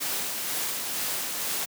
white noise with tremolo, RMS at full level -29 dBFS, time 0-1.66 s, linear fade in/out 20 ms, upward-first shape sine, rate 2.1 Hz, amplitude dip 30%, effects high-pass 150 Hz 12 dB/octave

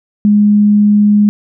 sine tone, 207.5 Hz, G#3, 1 cent flat, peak -5 dBFS, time 0.25-1.29 s, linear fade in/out 0 ms, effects none

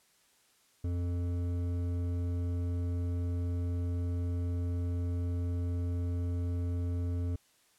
triangle tone with hard clipping, 87.6 Hz, F2, 6 cents sharp, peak -32 dBFS, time 0.84-7.36 s, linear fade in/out 5 ms, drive 14 dB, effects white hiss -67 dBFS RMS until 7.78 s + low-pass 11000 Hz 12 dB/octave

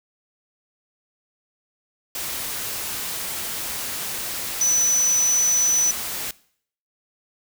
sine tone in noise, 5980 Hz, F#8, 17 cents sharp, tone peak -16 dBFS, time 4.61-5.91 s, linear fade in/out 2 ms, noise white, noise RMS -29 dBFS, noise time 2.15-6.31 s, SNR +10 dB, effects noise-tail reverb RT60 0.6 s tail -21 dB re dry

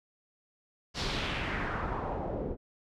pink noise with low-pass filter sweep, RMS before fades -34 dBFS, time 0.94-2.57 s, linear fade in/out 50 ms, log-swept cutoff 5200 to 420 Hz, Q 2, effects none

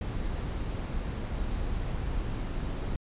brown noise, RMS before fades -32 dBFS, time 0.01-2.96 s, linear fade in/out 2 ms, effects resampled to 8000 Hz

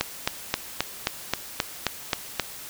click train, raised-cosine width 0.2 ms, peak -4 dBFS, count 10, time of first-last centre 0.01-2.397 s, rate 3.77 Hz, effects white hiss -40 dBFS RMS until 2.69 s

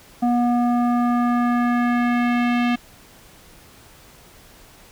square tone with low-pass filter sweep, 241.4 Hz, B3, 39 cents flat, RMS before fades -19 dBFS, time 0.22-2.76 s, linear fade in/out 10 ms, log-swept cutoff 730 to 2800 Hz, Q 1.9, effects pink hiss -48 dBFS RMS until 4.91 s

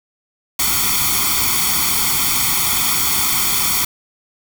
white noise with comb filter, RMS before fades -17 dBFS, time 0.59-3.85 s, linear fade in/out 5 ms, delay 0.89 ms, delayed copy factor +1, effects none

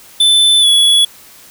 square tone with pitch glide, 3520 to 3386 Hz, A7 to G#7, 0 to +33 cents, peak -7 dBFS, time 0.2-1.05 s, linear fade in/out 5 ms, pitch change -67 cents, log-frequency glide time 0.6-0.67 s, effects white hiss -40 dBFS RMS until 1.5 s

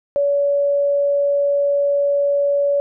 sine tone, 568 Hz, C#5, 42 cents sharp, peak -14 dBFS, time 0.16-2.8 s, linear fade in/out 0 ms, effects none

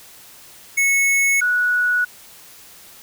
square / sine tone pair in turn, 2200 / 1468.3 Hz, C#7 / F#6, -14 / -14 cents, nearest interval perfect fifth, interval 700 cents, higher first, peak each -15 dBFS, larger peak neither, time 0.77-1.41 / 1.41-2.05 s, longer neither, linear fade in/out 10 ms, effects white hiss -44 dBFS RMS until 3.02 s

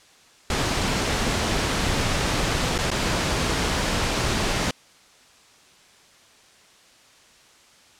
pink noise with dropouts, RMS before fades -23 dBFS, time 0.5-4.71 s, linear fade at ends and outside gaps 2 ms, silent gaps 2.78-2.787 / 2.904-2.914 s, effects white hiss -53 dBFS RMS until 7.99 s + low-pass 7000 Hz 12 dB/octave

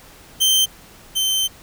sawtooth tone pair in turn, 3118 / 3098 Hz, G7 / G7, -10 / -21 cents, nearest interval unison, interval 11 cents, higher first, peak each -10 / -14 dBFS, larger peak first, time 0.4-0.66 / 1.15-1.48 s, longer second, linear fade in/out 20 ms, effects pink hiss -45 dBFS RMS until 1.62 s

